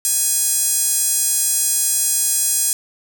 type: tone with high-pass filter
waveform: sawtooth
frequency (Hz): 830.6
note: G#5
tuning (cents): 0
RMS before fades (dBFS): -18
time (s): 0.05-2.73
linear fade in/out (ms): 0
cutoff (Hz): 8000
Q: 2.4
effects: none